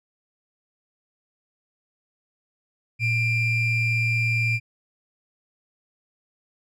triangle ring-modulated tone, 1244.5 Hz, D#6, in tune, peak -15 dBFS, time 2.99-4.6 s, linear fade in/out 50 ms, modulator 1130 Hz, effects none

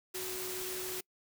sine tone in noise, 370 Hz, F#4, in tune, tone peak -41 dBFS, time 0.14-1.01 s, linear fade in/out 10 ms, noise white, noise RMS -40 dBFS, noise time 0.14-1.01 s, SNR -4 dB, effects noise-tail reverb RT60 0.1 s tail -26 dB re dry

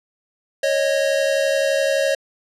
square tone pair together, 550.6 / 622.3 Hz, C#5 / D#5, -12 / 0 cents, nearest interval major second, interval 212 cents, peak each -19 / -22 dBFS, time 0.63-2.15 s, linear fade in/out 5 ms, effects low-pass 9000 Hz 12 dB/octave

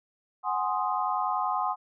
sine chord, Ab dominant seventh, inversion third, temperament equal, 740 / 830.6 / 1046.5 / 1244.5 Hz, Gb5 / Ab5 / C6 / Eb6, 0 / 0 / 0 / 0 cents, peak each -31 / -31 / -30 / -32 dBFS, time 0.43-1.76 s, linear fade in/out 50 ms, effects none

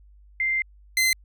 sine / sawtooth tone pair in turn, 2090 / 2064 Hz, C7 / C7, -2 / -24 cents, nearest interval unison, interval 22 cents, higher first, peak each -21 / -15 dBFS, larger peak second, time 0.4-0.62 / 0.97-1.13 s, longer first, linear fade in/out 2 ms, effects added 50 Hz sine -49 dBFS peak until 1.24 s

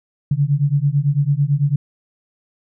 sine beating tone pair, 138.59 / 147.59 Hz, C#3 / D3, 0 / +9 cents, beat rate 9 Hz, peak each -17 dBFS, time 0.31-1.76 s, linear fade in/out 5 ms, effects none

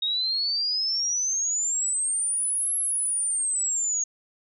sine exponential two-way sweep, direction up then down, 3729 to 11240 to 6590 Hz, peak -23 dBFS, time 0.02-4.04 s, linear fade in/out 5 ms, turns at 2.76 s, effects none

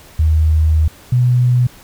sine tone pair in turn, 78.5 / 123.79 Hz, D#2 / B2, +16 / +4 cents, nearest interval minor sixth, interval 788 cents, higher second, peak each -9 dBFS, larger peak neither, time 0.19-0.88 / 1.12-1.67 s, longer first, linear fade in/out 5 ms, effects pink hiss -42 dBFS RMS until 1.83 s

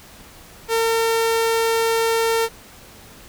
sawtooth tone, 454.6 Hz, A#4, 43 cents flat, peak -13 dBFS, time 0.68-2.49 s, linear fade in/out 50 ms, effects pink hiss -44 dBFS RMS until 3.28 s

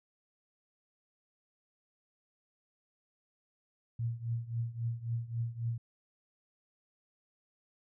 sine tone with tremolo, 116.54 Hz, A#2, in tune, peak -29 dBFS, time 3.99-5.78 s, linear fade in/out 5 ms, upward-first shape triangle, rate 3.7 Hz, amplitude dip 90%, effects none

